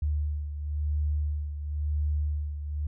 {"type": "beating tone pair", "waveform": "sine", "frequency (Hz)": [74.3, 75.27], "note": ["D2", "D2"], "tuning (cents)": [21, 43], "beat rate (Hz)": 0.97, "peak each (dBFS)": [-27, -34], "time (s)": [0.02, 2.87], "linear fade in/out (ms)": 5, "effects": []}